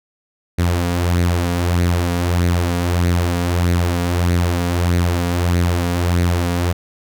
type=tone with flanger; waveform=sawtooth; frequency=87.31 Hz; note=F2; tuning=in tune; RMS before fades=-17 dBFS; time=0.58-6.73 s; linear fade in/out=10 ms; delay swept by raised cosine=0.47 to 4.27 ms; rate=1.6 Hz; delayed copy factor=+0.5; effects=none